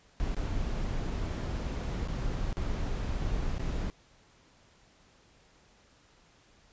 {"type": "noise with dropouts", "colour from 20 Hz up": "brown", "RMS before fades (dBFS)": -32, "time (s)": [0.2, 3.9], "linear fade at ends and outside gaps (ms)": 0, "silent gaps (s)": [[0.347, 0.367], [2.075, 2.085], [2.528, 2.57], [3.582, 3.595]], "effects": ["pink hiss -62 dBFS RMS until 6.72 s", "resampled to 16000 Hz"]}